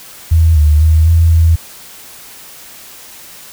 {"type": "tone with pitch steps", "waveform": "sine", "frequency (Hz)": [81.4, 75.2, 79.4, 82.8, 82], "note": ["E2", "D2", "D#2", "E2", "E2"], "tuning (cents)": [-21, 42, 36, 8, -9], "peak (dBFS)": -5, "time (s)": [0.31, 1.56], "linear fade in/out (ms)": 10, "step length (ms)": 250, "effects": ["white hiss -35 dBFS RMS until 3.52 s"]}